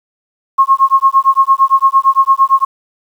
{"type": "tone with tremolo", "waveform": "sine", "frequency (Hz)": 1080, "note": "C#6", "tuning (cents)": -45, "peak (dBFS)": -3, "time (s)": [0.58, 2.65], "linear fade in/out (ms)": 10, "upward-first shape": "sine", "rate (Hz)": 8.8, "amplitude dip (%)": 100, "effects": ["7-bit"]}